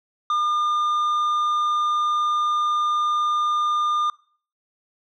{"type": "tone with tanh clipping", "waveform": "triangle", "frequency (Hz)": 1207, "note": "D6", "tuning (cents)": 47, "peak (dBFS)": -20, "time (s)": [0.3, 4.1], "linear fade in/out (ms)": 2, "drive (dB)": 10, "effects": ["noise-tail reverb RT60 0.5 s tail -23 dB re dry"]}